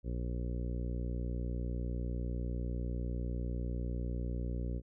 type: harmonic tone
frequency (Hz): 60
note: B1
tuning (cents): -49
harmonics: 1 / 2 / 3 / 4 / 5 / 6 / 7 / 8 / 9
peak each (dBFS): -35 / -41 / -45 / -47 / -49 / -51 / -52 / -53 / -54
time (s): 0.03-4.82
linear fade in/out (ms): 50
effects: none